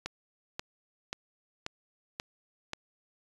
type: click train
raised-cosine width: 0.2 ms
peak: -17 dBFS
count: 6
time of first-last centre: 0.06-2.734 s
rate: 1.87 Hz
effects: resampled to 24000 Hz